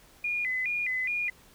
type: tone with vibrato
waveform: sine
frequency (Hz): 2217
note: C#7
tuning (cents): 0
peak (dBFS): -27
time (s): 0.24-1.3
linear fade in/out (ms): 5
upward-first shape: square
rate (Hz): 2.4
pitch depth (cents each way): 160
effects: pink hiss -57 dBFS RMS until 1.54 s